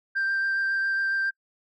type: tone with vibrato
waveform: sine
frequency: 1577 Hz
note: G6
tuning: 10 cents sharp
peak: -21 dBFS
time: 0.15-1.31 s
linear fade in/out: 20 ms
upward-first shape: sine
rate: 7.3 Hz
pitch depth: 10 cents each way
effects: noise-tail reverb RT60 0.1 s tail -26 dB re dry + tanh soft clip ceiling -21 dBFS